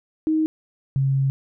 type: tone pair in turn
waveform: sine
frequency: 314.1 / 135.7 Hz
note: D#4 / C#3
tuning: +16 / -36 cents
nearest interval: octave + minor third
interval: 1452 cents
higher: first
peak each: -17 dBFS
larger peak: neither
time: 0.27-0.46 / 0.96-1.3 s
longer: second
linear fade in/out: 0 ms
effects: none